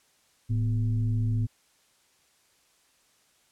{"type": "tone with frequency modulation", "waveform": "sine", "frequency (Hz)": 110, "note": "A2", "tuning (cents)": 0, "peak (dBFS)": -23, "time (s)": [0.49, 1.47], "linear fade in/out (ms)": 20, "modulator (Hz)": 137, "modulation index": 0.49, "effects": ["white hiss -65 dBFS RMS until 3.51 s", "low-pass 10000 Hz 12 dB/octave"]}